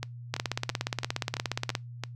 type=two click trains; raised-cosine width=0.2 ms; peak=-15 / -11 dBFS; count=7 / 25; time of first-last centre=0.03-2.037 / 0.34-1.752 s; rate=2.99 / 17 Hz; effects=noise-tail reverb RT60 0.2 s tail -25 dB re dry + added 120 Hz sine -40 dBFS peak until 2.15 s